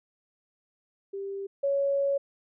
sine tone pair in turn, 394.1 / 557.3 Hz, G4 / C#5, +9 / +9 cents, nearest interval tritone, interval 600 cents, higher second, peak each -32 / -23 dBFS, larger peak second, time 1.13-1.47 / 1.63-2.18 s, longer second, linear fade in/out 10 ms, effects none

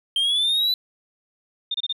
triangle linear sweep, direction up, 3133 to 4013 Hz, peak -17 dBFS, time 0.16-0.74 s, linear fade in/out 2 ms
sine tone bursts, 3633 Hz, A#7, 45 cents flat, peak -22 dBFS, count 4, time 1.71-1.927 s, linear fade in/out 5 ms, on 34 ms, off 27 ms
effects none

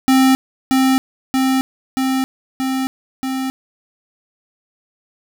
square tone with echo, 263.3 Hz, C4, 11 cents sharp, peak -10 dBFS, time 0.08-0.35 s, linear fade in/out 0 ms, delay 630 ms, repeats 5, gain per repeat -2 dB, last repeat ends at 3.5 s, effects none

